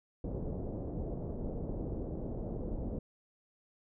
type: low-pass noise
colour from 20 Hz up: pink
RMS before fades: -38 dBFS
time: 0.24-2.99 s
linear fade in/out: 5 ms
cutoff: 560 Hz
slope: 24 dB/octave
effects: none